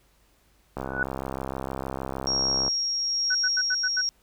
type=click train; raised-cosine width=1 ms; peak=-17 dBFS; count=128; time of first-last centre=0.77-2.68 s; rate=66.5 Hz
type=tone with exponential growth; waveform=sine; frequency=1480 Hz; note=F#6; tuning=in tune; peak=-19 dBFS; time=0.83-1.03 s; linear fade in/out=2 ms; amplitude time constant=43 ms
type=tone with tremolo; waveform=sine; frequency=5588 Hz; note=F8; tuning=in tune; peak=-22 dBFS; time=2.27-4.09 s; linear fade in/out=0 ms; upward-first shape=sine; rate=1.1 Hz; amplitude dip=25%
type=tone bursts; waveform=sine; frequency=1500 Hz; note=F#6; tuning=23 cents sharp; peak=-23 dBFS; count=6; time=3.3-4.015 s; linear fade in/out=10 ms; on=50 ms; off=83 ms
effects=added 50 Hz sine -64 dBFS peak until 4.22 s + pink hiss -64 dBFS RMS until 4.22 s